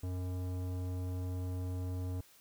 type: tone with tanh clipping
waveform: sine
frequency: 91.1 Hz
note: F#2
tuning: 26 cents flat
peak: -37 dBFS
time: 0.03-2.21 s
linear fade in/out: 5 ms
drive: 16 dB
effects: white hiss -62 dBFS RMS until 2.4 s